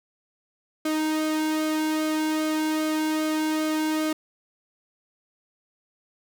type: tone with flanger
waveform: sawtooth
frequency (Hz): 311.1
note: D#4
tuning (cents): 0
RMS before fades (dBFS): -25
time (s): 0.85-4.13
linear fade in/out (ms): 5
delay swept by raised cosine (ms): 1.1 to 1.64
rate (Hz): 2.5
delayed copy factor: -0.55
effects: none